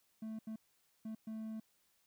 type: tone bursts at uneven times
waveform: triangle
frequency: 220 Hz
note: A3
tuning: in tune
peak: -39 dBFS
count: 4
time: 0.22-0.39 / 0.47-0.56 / 1.05-1.15 / 1.27-1.6 s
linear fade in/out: 5 ms
effects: white hiss -75 dBFS RMS until 2.06 s